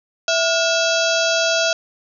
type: harmonic tone with a mistuned harmonic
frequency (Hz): 659.3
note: E5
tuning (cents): 0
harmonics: 1 / 2 / 4 / 5 / 6 / 7 / 8 / 9 / 10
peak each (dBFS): -19 / -22 / -25 / -26 / -27 / -27 / -28 / -29 / -29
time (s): 0.28-1.73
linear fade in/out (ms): 2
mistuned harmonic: 2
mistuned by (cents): +140
effects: none